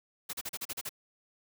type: noise bursts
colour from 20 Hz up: white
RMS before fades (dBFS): -37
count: 8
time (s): 0.29-0.893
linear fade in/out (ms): 10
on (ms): 43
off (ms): 37
effects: none